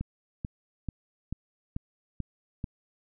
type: click train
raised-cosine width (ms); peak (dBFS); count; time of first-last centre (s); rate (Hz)
5; -20; 7; 0.01-2.642; 2.28
effects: none